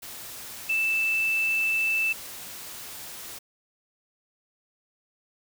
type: tone in noise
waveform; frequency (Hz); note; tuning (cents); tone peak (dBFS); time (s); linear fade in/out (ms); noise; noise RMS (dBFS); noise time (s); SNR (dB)
sine; 2644; E7; +5; -22; 0.69-2.13; 10; white; -40; 0.02-3.39; +15
effects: none